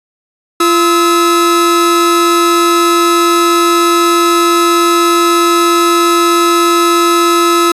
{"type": "tone pair together", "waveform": "45% pulse", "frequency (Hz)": [342.7, 1294], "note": ["F4", "E6"], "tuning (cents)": [-33, -32], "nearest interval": "octave + major seventh", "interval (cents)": 2301, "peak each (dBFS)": -10, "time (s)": [0.6, 7.72], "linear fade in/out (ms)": 5, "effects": ["resampled to 32000 Hz"]}